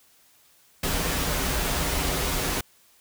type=noise with comb filter; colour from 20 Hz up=pink; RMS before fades=-26 dBFS; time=0.83-2.61 s; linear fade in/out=5 ms; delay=9.1 ms; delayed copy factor=-0.65; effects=white hiss -59 dBFS RMS until 3 s